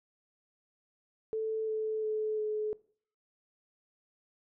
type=tone with pitch steps; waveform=sine; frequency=440 / 435.7 / 431.4 / 427.2 Hz; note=A4 / A4 / A4 / G#4; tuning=0 / -17 / -34 / +49 cents; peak=-30 dBFS; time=1.33-2.73 s; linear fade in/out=0 ms; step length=350 ms; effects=noise-tail reverb RT60 0.5 s tail -21 dB re dry